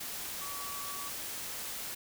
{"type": "tone in noise", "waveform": "sine", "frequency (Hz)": 1141, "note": "C#6", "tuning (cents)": 50, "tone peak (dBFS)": -43, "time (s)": [0.41, 1.1], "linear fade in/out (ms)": 10, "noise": "white", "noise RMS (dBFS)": -40, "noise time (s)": [0, 1.95], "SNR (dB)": -6, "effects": []}